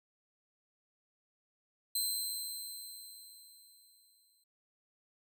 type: tone with exponential decay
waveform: 15% pulse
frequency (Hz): 4103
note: C8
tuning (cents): -35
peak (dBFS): -24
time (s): 1.95-4.44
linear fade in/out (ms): 5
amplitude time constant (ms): 540
effects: none